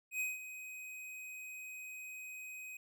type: tone with ADSR envelope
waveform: square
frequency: 2514 Hz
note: D#7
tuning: 17 cents sharp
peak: -34 dBFS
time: 0.11-2.77 s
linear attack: 92 ms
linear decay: 180 ms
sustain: -12 dB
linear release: 3 ms
effects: none